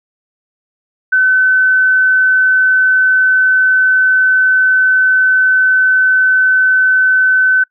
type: tone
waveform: sine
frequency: 1518 Hz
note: F#6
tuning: 44 cents sharp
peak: -7 dBFS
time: 1.12-7.64 s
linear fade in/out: 10 ms
effects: noise-tail reverb RT60 0.1 s tail -25 dB re dry